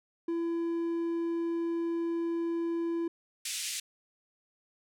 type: tone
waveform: triangle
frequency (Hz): 335.9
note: E4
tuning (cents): +33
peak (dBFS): -27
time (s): 0.28-3.08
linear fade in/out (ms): 5
type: band-pass noise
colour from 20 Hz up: white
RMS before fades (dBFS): -36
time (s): 3.45-3.8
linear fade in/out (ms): 5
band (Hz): 2200 to 9400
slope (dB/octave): 24
effects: none